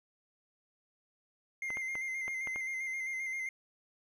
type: tone with vibrato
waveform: triangle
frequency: 2093 Hz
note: C7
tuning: in tune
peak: -33 dBFS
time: 1.62-3.49 s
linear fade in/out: 2 ms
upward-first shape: square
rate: 7.6 Hz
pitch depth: 26 cents each way
type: clicks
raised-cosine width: 0.5 ms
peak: -28 dBFS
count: 6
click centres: 1.704 / 1.771 / 1.954 / 2.28 / 2.473 / 2.56 s
effects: none